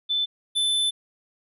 sine / square tone pair in turn, 3520 / 3520 Hz, A7 / A7, 0 / 0 cents, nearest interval unison, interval 0 cents, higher neither, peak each -21 dBFS, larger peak neither, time 0.09-0.26 / 0.55-0.91 s, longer second, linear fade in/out 20 ms, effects resampled to 32000 Hz

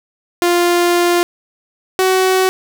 sawtooth tone pair in turn, 349.2 / 375.2 Hz, F4 / F#4, 0 / +24 cents, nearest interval minor second, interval 124 cents, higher second, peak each -7 dBFS, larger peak neither, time 0.42-1.23 / 1.99-2.49 s, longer first, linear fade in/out 0 ms, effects none

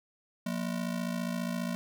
square ring-modulated tone, 207.7 Hz, G#3, in tune, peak -29 dBFS, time 0.46-1.75 s, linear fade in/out 0 ms, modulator 27.4 Hz, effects none

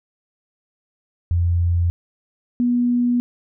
sine tone pair in turn, 86.3 / 243 Hz, F2 / B3, -20 / -28 cents, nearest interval octave + tritone, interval 1792 cents, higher second, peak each -15 dBFS, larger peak neither, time 1.31-1.9 / 2.6-3.2 s, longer second, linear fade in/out 0 ms, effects none

